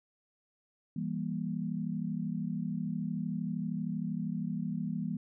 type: chord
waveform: sine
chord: E diminished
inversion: none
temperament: just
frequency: 164.81 / 197.78 / 237.3 Hz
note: E3 / G3 / Bb3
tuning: 0 / +16 / +31 cents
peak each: -36 / -36 / -37 dBFS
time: 0.96-5.17 s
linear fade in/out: 5 ms
effects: none